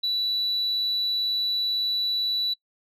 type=tone; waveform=sine; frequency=3949 Hz; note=B7; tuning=1 cent flat; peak=-21 dBFS; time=0.03-2.54 s; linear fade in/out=10 ms; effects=noise-tail reverb RT60 0.1 s tail -24 dB re dry + tanh soft clip ceiling -20 dBFS